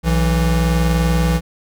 square tone pair together, 61.74 / 164.83 Hz, B1 / E3, 0 / 0 cents, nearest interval octave + perfect fourth, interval 1700 cents, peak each -17 dBFS, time 0.03-1.41 s, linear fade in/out 50 ms, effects none

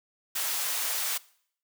white high-pass noise, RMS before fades -30 dBFS, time 0.35-1.18 s, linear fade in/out 10 ms, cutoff 670 Hz, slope 12 dB/octave, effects noise-tail reverb RT60 0.6 s tail -21 dB re dry

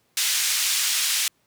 white band-pass noise, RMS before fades -23 dBFS, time 0.17-1.28 s, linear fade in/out 2 ms, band 2200 to 8200 Hz, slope 12 dB/octave, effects pink hiss -66 dBFS RMS until 1.46 s + high-pass 100 Hz 12 dB/octave

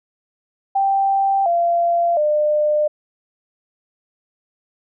sine tone with pitch steps, 784 / 686.5 / 601.1 Hz, G5 / F5 / D5, 0 / -30 / +40 cents, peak -14 dBFS, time 0.75-2.88 s, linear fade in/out 10 ms, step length 710 ms, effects none

